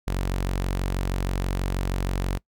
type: tone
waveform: sawtooth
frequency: 46.25 Hz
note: F#1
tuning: in tune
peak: -20 dBFS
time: 0.07-2.38 s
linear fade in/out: 10 ms
effects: noise-tail reverb RT60 0.1 s tail -23 dB re dry